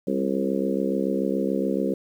harmonic tone with a mistuned harmonic, 67 Hz, C2, 42 cents sharp, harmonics 3 / 4 / 5 / 6 / 7 / 8, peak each -27 / -28 / -29 / -30 / -30 / -31 dBFS, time 0.07-1.94 s, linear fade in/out 5 ms, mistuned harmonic 3, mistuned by -36 cents, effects 9-bit

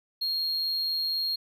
triangle tone, 4254 Hz, C8, 28 cents sharp, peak -25 dBFS, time 0.21-1.36 s, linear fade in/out 10 ms, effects none

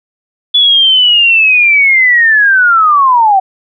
sine linear sweep, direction down, 3442 to 744 Hz, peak -4 dBFS, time 0.54-3.4 s, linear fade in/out 10 ms, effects none

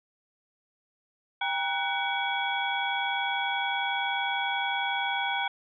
sine tone cluster, 794 / 945 / 1492 / 2265 / 3343 Hz, G5 / A#5 / F#6 / C#7 / G#7, +22 / +23 / +14 / +37 / +11 cents, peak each -31 / -34 / -33 / -33 / -34 dBFS, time 1.41-5.48 s, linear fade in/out 5 ms, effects none

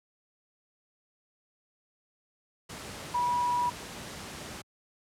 sine tone in noise, 973 Hz, B5, 26 cents flat, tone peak -25 dBFS, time 3.14-3.7 s, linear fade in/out 10 ms, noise pink, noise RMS -41 dBFS, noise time 2.69-4.62 s, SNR +13 dB, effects high-pass 80 Hz 12 dB/octave + low-pass 10000 Hz 12 dB/octave

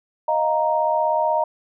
sine chord, Eb suspended second, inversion none, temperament equal, 622.3 / 698.5 / 932.3 Hz, Eb5 / F5 / Bb5, 0 / 0 / 0 cents, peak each -21 / -25 / -20 dBFS, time 0.28-1.44 s, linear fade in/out 5 ms, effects none

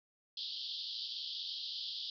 pink band-pass noise, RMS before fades -42 dBFS, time 0.37-2.1 s, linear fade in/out 2 ms, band 3100 to 5000 Hz, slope 96 dB/octave, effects none

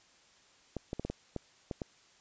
clicks, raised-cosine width 2 ms, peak -22 dBFS, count 8, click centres 0.767 / 0.931 / 0.996 / 1.05 / 1.1 / 1.363 / 1.712 / 1.818 s, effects white hiss -63 dBFS RMS until 2.2 s + resampled to 16000 Hz

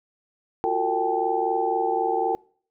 sine tone cluster, 349.3 / 373.3 / 452.9 / 777 / 858 Hz, F4 / F#4 / A#4 / G5 / A5, 0 / +15 / -50 / -16 / -44 cents, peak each -29 / -31 / -26 / -24 / -30 dBFS, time 0.64-2.35 s, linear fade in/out 0 ms, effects noise-tail reverb RT60 0.5 s tail -25 dB re dry

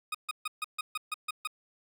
20% pulse tone bursts, 1244.5 Hz, D#6, in tune, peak -26 dBFS, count 9, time 0.12-1.474 s, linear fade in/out 5 ms, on 26 ms, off 140 ms, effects none

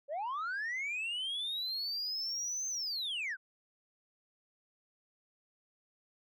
sine linear two-way sweep, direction up then down, 533 to 6300 to 1436 Hz, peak -32 dBFS, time 0.08-3.37 s, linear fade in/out 50 ms, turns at 2.68 s, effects tanh soft clip ceiling -33 dBFS

